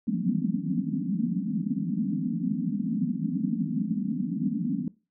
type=band-pass noise; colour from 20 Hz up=pink; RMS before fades=-28 dBFS; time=0.07-4.88 s; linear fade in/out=2 ms; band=160 to 280 Hz; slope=96 dB/octave; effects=noise-tail reverb RT60 0.3 s tail -21 dB re dry